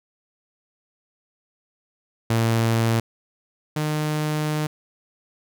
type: tone pair in turn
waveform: sawtooth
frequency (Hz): 114.2 / 152.44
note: A#2 / D#3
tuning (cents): -35 / -35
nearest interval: perfect fourth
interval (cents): 500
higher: second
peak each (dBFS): -14 / -18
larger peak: first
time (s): 2.3-3 / 3.76-4.67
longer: second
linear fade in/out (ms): 5
effects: none